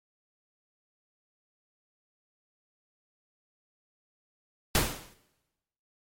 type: noise with exponential decay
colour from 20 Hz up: pink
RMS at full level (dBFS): -21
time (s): 4.75-5.14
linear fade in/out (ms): 1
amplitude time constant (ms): 84
effects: noise-tail reverb RT60 1.0 s tail -19 dB re dry + MP3 64 kbps